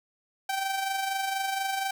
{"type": "tone with amplitude modulation", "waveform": "sawtooth", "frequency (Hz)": 777, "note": "G5", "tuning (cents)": -16, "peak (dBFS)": -22, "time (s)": [0.49, 1.91], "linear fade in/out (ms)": 5, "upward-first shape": "sine", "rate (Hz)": 24.2, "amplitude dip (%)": 45, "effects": []}